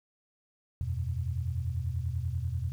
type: chord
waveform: sine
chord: E suspended second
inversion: none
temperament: just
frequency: 82.41 / 92.71 / 123.61 Hz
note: E2 / F#2 / B2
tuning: 0 / +4 / +2 cents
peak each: -33 / -35 / -34 dBFS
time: 0.81-2.72 s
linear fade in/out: 0 ms
effects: 10-bit